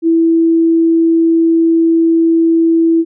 sine tone, 329.6 Hz, E4, in tune, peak -7 dBFS, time 0.02-3.05 s, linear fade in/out 50 ms, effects none

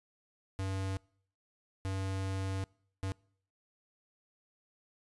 square tone bursts at uneven times, 96 Hz, G2, 36 cents flat, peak -34 dBFS, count 3, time 0.59-0.97 / 1.85-2.64 / 3.03-3.12 s, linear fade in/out 0 ms, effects noise-tail reverb RT60 0.6 s tail -26 dB re dry + resampled to 24000 Hz

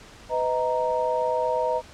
sine tone cluster, 502 / 630 / 931 Hz, B4 / D#5 / A#5, +28 / +21 / -2 cents, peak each -26 dBFS, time 0.29-1.82 s, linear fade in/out 50 ms, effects pink hiss -47 dBFS RMS until 1.93 s + low-pass 7000 Hz 12 dB/octave

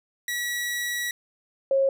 sawtooth / sine tone pair in turn, 1932 / 542.1 Hz, B6 / C#5, -39 / -39 cents, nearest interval octave + minor seventh, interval 2200 cents, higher first, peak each -23 / -18 dBFS, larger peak second, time 0.28-1.11 / 1.71-1.89 s, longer first, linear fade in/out 2 ms, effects none

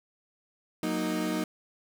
35% pulse chord, D# minor, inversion first, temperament equal, 185 / 233.1 / 311.1 Hz, F#3 / A#3 / D#4, 0 / 0 / 0 cents, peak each -32 / -32 / -29 dBFS, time 0.83-1.44 s, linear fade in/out 2 ms, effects none

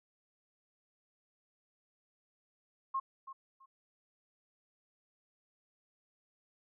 sine tone with echo, 1073 Hz, C6, 43 cents sharp, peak -31 dBFS, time 2.94-3 s, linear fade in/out 10 ms, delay 330 ms, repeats 2, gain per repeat -13 dB, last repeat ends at 3.66 s, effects none

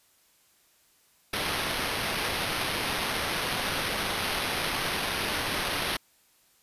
violet noise with sample-and-hold, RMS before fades -30 dBFS, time 1.33-5.97 s, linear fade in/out 5 ms, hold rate 7350 Hz, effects white hiss -64 dBFS RMS until 6.62 s + resampled to 32000 Hz

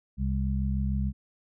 harmonic tone, 66.6 Hz, C2, 31 cents sharp, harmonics 1 / 2 / 3, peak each -27 / -32 / -31 dBFS, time 0.17-1.13 s, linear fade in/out 50 ms, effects none

